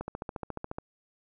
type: click train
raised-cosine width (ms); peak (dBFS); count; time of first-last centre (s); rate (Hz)
1; -21; 12; 0.01-0.785; 14.2
effects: none